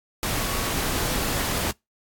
sine tone in noise, 1119 Hz, C#6, 16 cents sharp, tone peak -36 dBFS, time 0.38-0.7 s, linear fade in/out 0 ms, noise pink, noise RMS -26 dBFS, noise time 0.23-1.71 s, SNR -13 dB, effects noise-tail reverb RT60 0.2 s tail -25 dB re dry + AAC 64 kbps

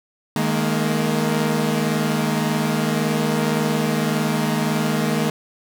sawtooth chord, D# suspended fourth, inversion none, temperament equal with one note detuned, 155.56 / 211.3 / 233.1 Hz, D#3 / G#3 / A#3, 0 / +30 / 0 cents, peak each -19 dBFS, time 0.36-5.3 s, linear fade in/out 2 ms, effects none

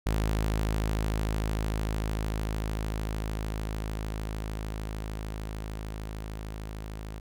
sawtooth tone with level ramp, 53.3 Hz, G#1, 46 cents sharp, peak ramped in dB -21 to -33 dBFS, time 0.06-7.2 s, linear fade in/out 5 ms, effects none

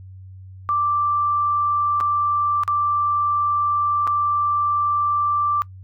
sine tone with dropouts, 1174.7 Hz, D6, in tune, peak -17 dBFS, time 0.69-5.62 s, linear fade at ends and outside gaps 0 ms, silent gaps 2.003-2.009 / 2.635-2.678 / 4.07-4.075 s, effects noise-tail reverb RT60 0.1 s tail -21 dB re dry + added 94 Hz sine -37 dBFS peak until 5.83 s

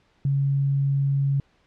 sine tone, 138.8 Hz, C#3, 3 cents sharp, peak -19 dBFS, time 0.25-1.4 s, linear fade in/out 2 ms, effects pink hiss -63 dBFS RMS until 1.66 s + low-pass 4000 Hz 12 dB/octave

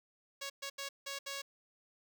5% pulse tone bursts at uneven times, 554.4 Hz, C#5, in tune, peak -28 dBFS, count 5, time 0.41-0.5 / 0.62-0.7 / 0.78-0.89 / 1.06-1.19 / 1.26-1.42 s, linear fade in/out 10 ms, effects none

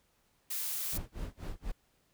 blue noise, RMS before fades -36 dBFS, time 0.5-0.98 s, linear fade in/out 10 ms
brown noise with tremolo, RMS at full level -37 dBFS, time 0.92-1.72 s, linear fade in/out 10 ms, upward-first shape sine, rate 4.1 Hz, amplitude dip 100%
effects pink hiss -72 dBFS RMS until 2.13 s

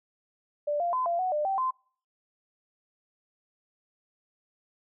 sine tone with pitch steps, 588 / 694 / 1020 / 686 / 741 / 599 / 776 / 1034 Hz, D5 / F5 / C6 / F5 / F#5 / D5 / G5 / C6, +2 / -11 / -44 / -31 / +2 / +34 / -18 / -21 cents, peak -25 dBFS, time 0.67-1.71 s, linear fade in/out 10 ms, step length 130 ms, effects noise-tail reverb RT60 0.5 s tail -25 dB re dry

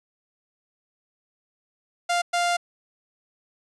sawtooth tone bursts at uneven times, 698.5 Hz, F5, in tune, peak -17 dBFS, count 2, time 2.09-2.22 / 2.33-2.57 s, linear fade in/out 10 ms, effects resampled to 22050 Hz

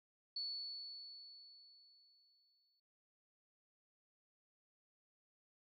sine tone with exponential decay, 4435 Hz, C#8, in tune, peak -39 dBFS, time 0.36-2.8 s, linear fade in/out 5 ms, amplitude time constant 530 ms, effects none

